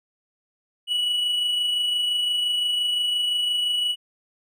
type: tone with amplitude modulation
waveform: triangle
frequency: 2939 Hz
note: F#7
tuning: 12 cents flat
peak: -18 dBFS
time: 0.87-3.96 s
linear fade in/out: 50 ms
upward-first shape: sine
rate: 25.8 Hz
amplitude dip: 30%
effects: none